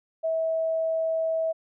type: tone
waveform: sine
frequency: 648 Hz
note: E5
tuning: 30 cents flat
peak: -23 dBFS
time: 0.23-1.53 s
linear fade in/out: 20 ms
effects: none